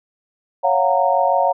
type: chord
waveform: sine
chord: Gb major seventh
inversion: second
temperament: just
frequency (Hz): 555 / 693.7 / 740 / 925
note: Db5 / F5 / Gb5 / Bb5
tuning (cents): +2 / -12 / 0 / -14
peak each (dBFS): -19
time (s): 0.63-1.53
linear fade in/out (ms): 20
effects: none